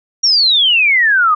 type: exponential sweep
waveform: sine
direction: down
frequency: 5730 to 1193 Hz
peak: -8 dBFS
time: 0.23-1.35 s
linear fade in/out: 10 ms
effects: none